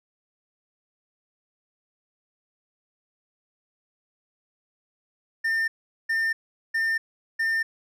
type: tone bursts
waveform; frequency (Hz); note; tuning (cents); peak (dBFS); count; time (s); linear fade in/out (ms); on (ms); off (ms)
triangle; 1805; A6; +44; -20; 4; 5.44-7.63; 10; 240; 410
effects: none